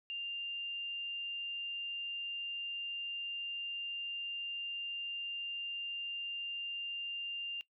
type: tone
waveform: sine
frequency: 2794 Hz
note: F7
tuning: in tune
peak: -37 dBFS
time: 0.1-7.61 s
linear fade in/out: 0 ms
effects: noise-tail reverb RT60 0.1 s tail -20 dB re dry